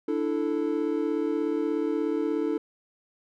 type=chord; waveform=triangle; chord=D suspended second; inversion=none; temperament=just; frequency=293.7 / 330.4 / 440.5 Hz; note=D4 / E4 / A4; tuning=0 / +4 / +2 cents; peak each=-27 dBFS; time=0.08-2.58 s; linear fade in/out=5 ms; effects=none